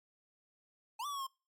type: exponential two-way sweep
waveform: square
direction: up then down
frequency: 836 to 1174.7 to 1052 Hz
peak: -38 dBFS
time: 0.99-1.27 s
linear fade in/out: 10 ms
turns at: 1.06 s
effects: noise-tail reverb RT60 0.3 s tail -24 dB re dry + MP3 64 kbps